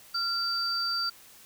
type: tone pair together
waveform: sine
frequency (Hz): 1381 / 4653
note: F6 / D8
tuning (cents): -20 / -17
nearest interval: octave + major sixth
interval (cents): 2103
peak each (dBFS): -32 / -28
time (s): 0.14-1.1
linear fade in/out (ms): 10
effects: white hiss -53 dBFS RMS until 1.45 s